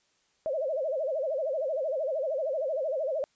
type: tone with vibrato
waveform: sine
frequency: 580 Hz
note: D5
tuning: 22 cents flat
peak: -27 dBFS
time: 0.46-3.24 s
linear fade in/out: 0 ms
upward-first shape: sine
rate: 13 Hz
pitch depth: 210 cents each way
effects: white hiss -70 dBFS RMS until 3.35 s + resampled to 16000 Hz